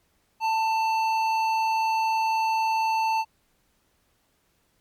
sine tone with hard clipping, 889 Hz, A5, 18 cents sharp, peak -23 dBFS, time 0.4-3.25 s, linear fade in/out 50 ms, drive 10 dB, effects pink hiss -68 dBFS RMS until 4.8 s + MP3 96 kbps

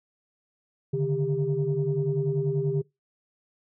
sine tone cluster, 140.4 / 150.7 / 397.3 Hz, C#3 / D3 / G4, +22 / +45 / +23 cents, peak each -27 dBFS, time 0.93-2.82 s, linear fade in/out 10 ms, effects noise-tail reverb RT60 0.2 s tail -23 dB re dry + tanh soft clip ceiling -15 dBFS

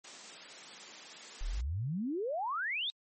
white high-pass noise, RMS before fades -48 dBFS, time 0.04-1.61 s, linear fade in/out 5 ms, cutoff 170 Hz, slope 48 dB/octave
sine exponential sweep, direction up, 31 to 3794 Hz, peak -32 dBFS, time 1.41-2.9 s, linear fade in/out 0 ms
effects MP3 32 kbps

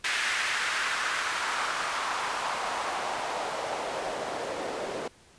white noise with band-pass filter sweep, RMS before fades -31 dBFS, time 0.04-5.08 s, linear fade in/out 5 ms, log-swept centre 1900 to 450 Hz, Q 1.8, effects pink hiss -57 dBFS RMS until 5.38 s + resampled to 22050 Hz

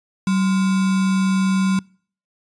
sine tone with sample-and-hold, 190.1 Hz, F#3, 47 cents sharp, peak -15 dBFS, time 0.27-1.79 s, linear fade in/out 2 ms, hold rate 1225 Hz, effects noise-tail reverb RT60 0.5 s tail -26 dB re dry + resampled to 22050 Hz

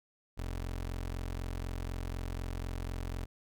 25% pulse tone, 44.03 Hz, F1, 15 cents sharp, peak -32 dBFS, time 0.37-3.26 s, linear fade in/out 20 ms, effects none

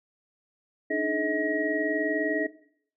sine tone cluster, 291.8 / 311.6 / 425.8 / 636 / 1898 Hz, D4 / D#4 / G#4 / D#5 / A#6, -11 / +3 / +43 / +38 / +31 cents, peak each -31 dBFS, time 0.9-2.47 s, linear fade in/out 10 ms, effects noise-tail reverb RT60 0.6 s tail -17 dB re dry

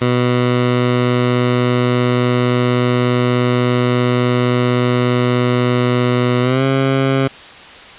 15% pulse tone with pitch glide, 123.5 to 134.68 Hz, B2 to C#3, 0 to -50 cents, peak -6 dBFS, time 0.01-7.28 s, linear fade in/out 10 ms, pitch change +150 cents, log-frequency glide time 6.41-6.64 s, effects white hiss -36 dBFS RMS until 7.98 s + resampled to 8000 Hz

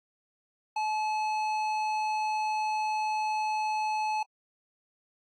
sine tone with tanh clipping, 860 Hz, A5, 40 cents flat, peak -29 dBFS, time 0.76-4.23 s, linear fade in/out 5 ms, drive 13 dB, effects AAC 48 kbps

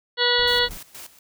harmonic tone, 485.8 Hz, B4, 29 cents flat, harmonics 1 / 2 / 3 / 4 / 6 / 7 / 8 / 9, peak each -24 / -28 / -26 / -25 / -27 / -24 / -27 / -24 dBFS, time 0.17-0.69 s, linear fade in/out 50 ms
brown noise, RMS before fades -39 dBFS, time 0.38-0.78 s, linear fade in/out 10 ms
white noise with tremolo, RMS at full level -39 dBFS, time 0.47-1.19 s, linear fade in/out 10 ms, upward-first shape square, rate 4.2 Hz, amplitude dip 80%
effects none

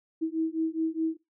sine beating tone pair, 319.9 / 324.7 Hz, D#4 / E4, +48 / -26 cents, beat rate 4.8 Hz, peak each -29 dBFS, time 0.21-1.17 s, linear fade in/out 20 ms, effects noise-tail reverb RT60 0.2 s tail -19 dB re dry

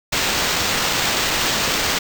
violet noise with sample-and-hold, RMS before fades -20 dBFS, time 0.12-1.99 s, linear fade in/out 10 ms, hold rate 11025 Hz, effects none

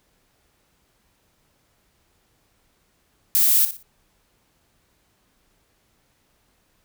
violet noise with echo, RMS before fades -17 dBFS, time 3.35-3.65 s, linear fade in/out 0 ms, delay 59 ms, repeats 3, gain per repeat -11 dB, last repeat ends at 3.827 s, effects pink hiss -65 dBFS RMS until 6.84 s

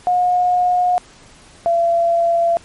sine tone pair in turn, 720 / 679.6 Hz, F#5 / F5, -47 / -47 cents, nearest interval minor second, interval 100 cents, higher first, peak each -12 dBFS, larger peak neither, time 0.07-0.98 / 1.66-2.57 s, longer neither, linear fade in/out 0 ms, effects pink hiss -45 dBFS RMS until 2.64 s + MP3 48 kbps

